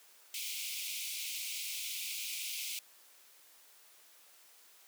pink high-pass noise, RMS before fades -40 dBFS, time 0.34-2.79 s, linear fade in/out 2 ms, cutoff 2200 Hz, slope 96 dB/octave, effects white hiss -61 dBFS RMS until 4.87 s + high-pass 400 Hz 12 dB/octave

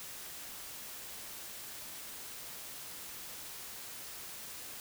silence, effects white hiss -46 dBFS RMS until 4.8 s

